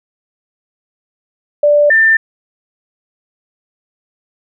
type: tone pair in turn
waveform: sine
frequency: 587.3 / 1788.6 Hz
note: D5 / A6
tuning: 0 / +28 cents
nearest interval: octave + perfect fifth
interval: 1928 cents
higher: second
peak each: -6 dBFS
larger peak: neither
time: 1.63-1.9 / 1.9-2.17 s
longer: neither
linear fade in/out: 5 ms
effects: none